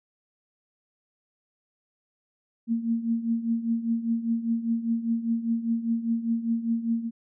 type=tone with tremolo; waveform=sine; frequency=230 Hz; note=A#3; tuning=23 cents flat; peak=-20 dBFS; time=2.67-7.11 s; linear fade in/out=50 ms; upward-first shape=triangle; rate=5 Hz; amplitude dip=80%; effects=none